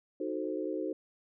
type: chord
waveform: sine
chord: D# diminished seventh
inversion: none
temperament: equal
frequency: 311.1 / 370 / 440 / 523.3 Hz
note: D#4 / F#4 / A4 / C5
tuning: 0 / 0 / 0 / 0 cents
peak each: -36 / -37 / -39 / -39 dBFS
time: 0.2-0.93 s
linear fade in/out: 5 ms
effects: none